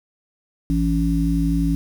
harmonic tone, 56 Hz, A1, 31 cents sharp, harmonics 1 / 3 / 5, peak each -21 / -21 / -21 dBFS, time 0.7-1.75 s, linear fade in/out 0 ms, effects 7-bit

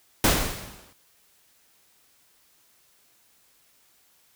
pink noise with exponential decay, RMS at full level -17 dBFS, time 0.24-0.93 s, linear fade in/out 2 ms, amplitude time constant 150 ms, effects white hiss -62 dBFS RMS until 4.35 s

